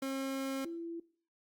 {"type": "tone pair in turn", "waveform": ["30% pulse", "sine"], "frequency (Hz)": [269.1, 335.5], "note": ["C4", "E4"], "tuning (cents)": [49, 31], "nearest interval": "major third", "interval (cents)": 382, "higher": "second", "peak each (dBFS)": [-32, -38], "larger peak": "first", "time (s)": [[0.02, 0.65], [0.65, 1]], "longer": "first", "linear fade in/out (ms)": 5, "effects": ["noise-tail reverb RT60 0.5 s tail -21 dB re dry", "Opus 48 kbps"]}